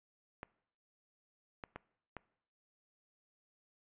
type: clicks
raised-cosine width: 0.5 ms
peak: -28 dBFS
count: 4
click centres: 0.431 / 1.638 / 1.76 / 2.167 s
effects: noise-tail reverb RT60 0.7 s tail -22 dB re dry + resampled to 8000 Hz